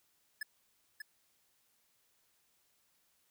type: tone with echo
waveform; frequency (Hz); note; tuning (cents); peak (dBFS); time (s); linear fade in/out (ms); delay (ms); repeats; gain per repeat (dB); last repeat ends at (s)
square; 1718; A6; -42; -37; 0.41-0.43; 5; 590; 1; -5; 1.02
effects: white hiss -74 dBFS RMS until 3.3 s